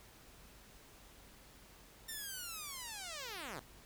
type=linear sweep; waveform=5% pulse; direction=down; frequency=1828 to 110.2 Hz; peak=-32 dBFS; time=2.08-3.6 s; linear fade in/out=10 ms; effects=added 48 Hz sine -65 dBFS peak until 3.85 s + pink hiss -60 dBFS RMS until 3.85 s